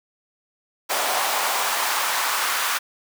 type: noise with high-pass filter sweep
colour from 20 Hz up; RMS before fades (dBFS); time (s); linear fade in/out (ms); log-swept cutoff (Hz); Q
pink; -23; 0.89-2.79; 20; 710 to 1200; 1.9
effects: none